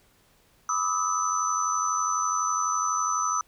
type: tone cluster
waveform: sine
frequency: 991 / 1197 / 1289 / 6040 Hz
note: B5 / D6 / E6 / F#8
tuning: +6 / +33 / -39 / +35 cents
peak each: -34 / -30 / -26 / -30 dBFS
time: 0.69-3.41 s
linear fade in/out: 2 ms
effects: pink hiss -62 dBFS RMS until 3.47 s